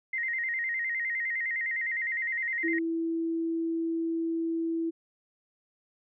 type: tone with vibrato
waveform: sine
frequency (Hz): 1976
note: B6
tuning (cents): 0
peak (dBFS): -28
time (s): 0.13-2.79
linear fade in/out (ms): 5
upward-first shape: square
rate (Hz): 9.8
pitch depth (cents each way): 90
type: tone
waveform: sine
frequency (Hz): 329.6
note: E4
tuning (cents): 0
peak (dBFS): -27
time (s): 2.63-4.91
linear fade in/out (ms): 20
effects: none